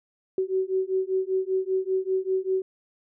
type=beating tone pair; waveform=sine; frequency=375.4 / 380.5 Hz; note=F#4 / F#4; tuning=+25 / +48 cents; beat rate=5.1 Hz; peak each=-26 dBFS; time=0.38-2.62 s; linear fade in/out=2 ms; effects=none